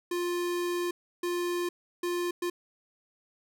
square tone bursts at uneven times, 350.9 Hz, F4, 8 cents sharp, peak -29 dBFS, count 4, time 0.11-0.91 / 1.23-1.69 / 2.03-2.31 / 2.42-2.5 s, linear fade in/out 5 ms, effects none

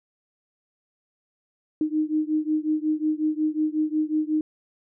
sine beating tone pair, 306.4 / 311.9 Hz, D#4 / D#4, -27 / +4 cents, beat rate 5.5 Hz, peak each -24 / -25 dBFS, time 1.81-4.41 s, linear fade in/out 2 ms, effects none

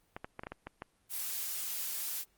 clicks, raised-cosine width 0.5 ms, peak -25 dBFS, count 8, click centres 0.165 / 0.245 / 0.394 / 0.435 / 0.469 / 0.52 / 0.67 / 0.821 s
blue noise, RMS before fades -37 dBFS, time 1.09-2.25 s, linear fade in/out 50 ms
effects pink hiss -72 dBFS RMS until 2.37 s + Opus 32 kbps

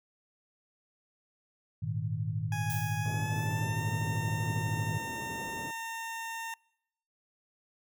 sine chord, Ab suspended second, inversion none, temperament equal, 103.83 / 116.54 / 155.56 Hz, Ab2 / Bb2 / Eb3, 0 / 0 / 0 cents, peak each -35 dBFS, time 1.82-4.98 s, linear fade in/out 10 ms
20% pulse tone with pitch glide, 830.6 to 911 Hz, G#5 to A#5, 0 to -40 cents, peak -31 dBFS, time 2.52-6.54 s, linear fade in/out 2 ms, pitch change +160 cents, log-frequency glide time 2.99-3.81 s
violet noise with exponential decay, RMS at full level -37 dBFS, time 2.7-3.26 s, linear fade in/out 0 ms, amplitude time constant 120 ms
pink band-pass noise, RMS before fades -43 dBFS, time 3.05-5.71 s, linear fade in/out 5 ms, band 130 to 490 Hz, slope 12 dB/octave
effects noise-tail reverb RT60 0.8 s tail -26 dB re dry

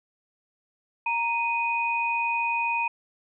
sine tone pair together, 932.3 / 2489 Hz, A#5 / D#7, 0 / 0 cents, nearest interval octave + perfect fourth, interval 1700 cents, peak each -26 dBFS, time 1.06-2.88 s, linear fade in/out 5 ms, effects none

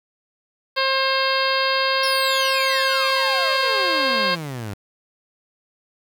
harmonic tone, 533 Hz, C5, 32 cents sharp, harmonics 1 / 2 / 3 / 4 / 5 / 6 / 7 / 8 / 9, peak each -24 / -23 / -25 / -29 / -28 / -29 / -30 / -28 / -28 dBFS, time 0.76-4.36 s, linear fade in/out 20 ms
sawtooth exponential sweep, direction down, 5588 to 96 Hz, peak -24 dBFS, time 2.03-4.74 s, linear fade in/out 5 ms
effects 8-bit

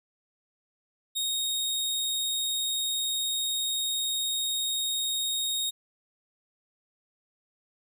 sawtooth tone, 3731 Hz, A#7, 1 cent sharp, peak -24 dBFS, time 1.15-5.71 s, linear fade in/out 20 ms, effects none

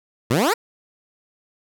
15% pulse exponential sweep, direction up, 105.1 to 501 Hz, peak -10 dBFS, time 0.3-0.54 s, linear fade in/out 10 ms, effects none

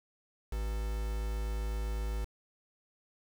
triangle tone with quantisation, 53.9 Hz, A1, 35 cents flat, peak -30 dBFS, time 0.52-2.25 s, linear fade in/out 5 ms, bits 7, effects none

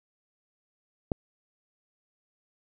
click, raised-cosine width 2 ms, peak -13 dBFS, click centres 1.118 s, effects none

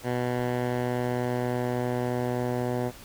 10% pulse tone with low-pass filter sweep, 123.47 Hz, B2, in tune, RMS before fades -28 dBFS, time 0.03-2.92 s, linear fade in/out 50 ms, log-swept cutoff 2100 to 1100 Hz, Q 0.7, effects pink hiss -47 dBFS RMS until 3.04 s

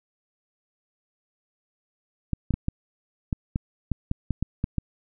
clicks, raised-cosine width 5 ms, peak -12 dBFS, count 12, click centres 2.333 / 2.507 / 2.54 / 2.684 / 3.328 / 3.559 / 3.917 / 4.114 / 4.307 / 4.426 / 4.641 / 4.783 s, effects none

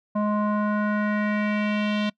square tone with low-pass filter sweep, 209.4 Hz, G#3, 15 cents sharp, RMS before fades -24 dBFS, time 0.15-2.1 s, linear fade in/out 10 ms, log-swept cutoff 920 to 3400 Hz, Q 2.7, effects noise-tail reverb RT60 0.1 s tail -24 dB re dry

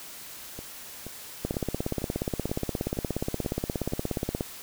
two click trains, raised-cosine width 2 ms, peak -24 / -14 dBFS, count 8 / 51, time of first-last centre 0.59-3.923 / 1.45-4.409 s, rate 2.1 / 16.9 Hz, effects white hiss -43 dBFS RMS until 4.62 s

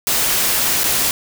white noise with dropouts, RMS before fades -17 dBFS, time 0.07-1.11 s, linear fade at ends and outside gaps 1 ms, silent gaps 0.835-0.84 s, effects none

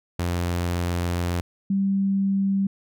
sawtooth / sine tone pair in turn, 87.31 / 195.63 Hz, F2 / G3, 0 / -3 cents, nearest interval octave + major second, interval 1397 cents, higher second, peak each -19 dBFS, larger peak neither, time 0.19-1.41 / 1.7-2.67 s, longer first, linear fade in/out 5 ms, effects none

